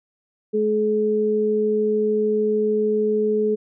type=tone pair together; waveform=sine; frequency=213.3 / 426.6 Hz; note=G#3 / G#4; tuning=+46 / +46 cents; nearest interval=octave; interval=1200 cents; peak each=-24 / -18 dBFS; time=0.53-3.56 s; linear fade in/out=20 ms; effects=none